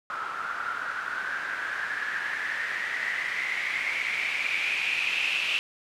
blue noise with low-pass filter sweep, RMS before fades -30 dBFS, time 0.1-5.59 s, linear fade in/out 0 ms, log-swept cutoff 1300 to 2700 Hz, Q 8.4, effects none

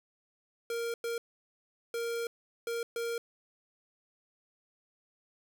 square tone bursts at uneven times, 466.2 Hz, A#4, in tune, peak -33 dBFS, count 5, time 0.7-0.94 / 1.04-1.18 / 1.94-2.27 / 2.67-2.83 / 2.96-3.18 s, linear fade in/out 2 ms, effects none

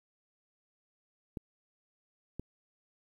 clicks, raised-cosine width 3 ms, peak -25 dBFS, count 2, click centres 1.372 / 2.396 s, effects 10-bit

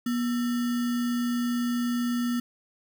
sine tone with sample-and-hold, 241.1 Hz, B3, 41 cents flat, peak -24 dBFS, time 0.06-2.4 s, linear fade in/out 5 ms, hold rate 1575 Hz, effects none

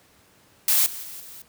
blue noise with level steps, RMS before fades -19 / -35 / -38 / -42 dBFS, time 0.68-1.42 s, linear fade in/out 2 ms, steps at 0.86 / 1.03 / 1.2 s, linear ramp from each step 2 ms, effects pink hiss -57 dBFS RMS until 1.48 s + high-pass 80 Hz 12 dB/octave

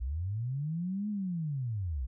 sine linear two-way sweep, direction up then down, 56.1 to 213.2 to 56.1 Hz, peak -31 dBFS, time 0-2.07 s, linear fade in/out 20 ms, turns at 1.09 s, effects none

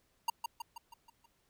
square tone with echo, 932.3 Hz, A#5, in tune, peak -29 dBFS, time 0.28-0.3 s, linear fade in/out 5 ms, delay 160 ms, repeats 6, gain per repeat -5 dB, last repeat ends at 1.26 s, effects pink hiss -74 dBFS RMS until 1.49 s

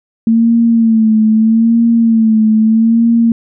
sine tone with vibrato, 224.7 Hz, A3, 37 cents sharp, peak -6 dBFS, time 0.27-3.32 s, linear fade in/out 2 ms, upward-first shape sine, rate 0.79 Hz, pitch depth 57 cents each way, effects none

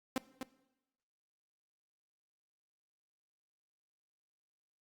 sawtooth tone with echo, 261.6 Hz, C4, in tune, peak -27 dBFS, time 0.16-0.18 s, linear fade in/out 2 ms, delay 250 ms, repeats 1, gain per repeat -7 dB, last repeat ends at 0.43 s, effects noise-tail reverb RT60 0.9 s tail -18 dB re dry + Opus 48 kbps

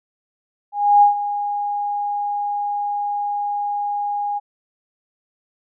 sine tone with ADSR envelope, 820 Hz, G#5, 22 cents flat, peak -7 dBFS, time 0.72-4.4 s, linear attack 300 ms, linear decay 120 ms, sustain -13 dB, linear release 27 ms, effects none

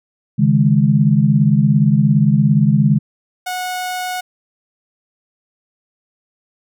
sine chord, C# suspended second, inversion none, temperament just, 138.59 / 155.92 / 207.9 Hz, C#3 / D#3 / G#3, 0 / +4 / +2 cents, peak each -14 dBFS, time 0.38-2.99 s, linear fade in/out 20 ms
sawtooth tone, 732 Hz, F#5, 19 cents flat, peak -17 dBFS, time 3.46-4.21 s, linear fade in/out 10 ms
effects none

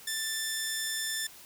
10% pulse tone, 1770 Hz, A6, 10 cents sharp, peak -22 dBFS, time 0.07-1.27 s, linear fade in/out 5 ms, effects white hiss -51 dBFS RMS until 1.45 s

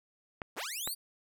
clicks, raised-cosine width 0.5 ms, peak -22 dBFS, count 2, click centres 0.418 / 0.875 s
10% pulse linear sweep, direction up, 130.81 to 4776 Hz, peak -28 dBFS, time 0.56-0.95 s, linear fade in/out 20 ms
effects none

